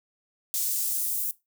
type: noise with high-pass filter sweep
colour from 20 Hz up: white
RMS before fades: -28 dBFS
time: 0.54-1.31 s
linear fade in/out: 0 ms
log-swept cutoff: 6000 to 11000 Hz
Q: 0.83
effects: noise-tail reverb RT60 0.2 s tail -19 dB re dry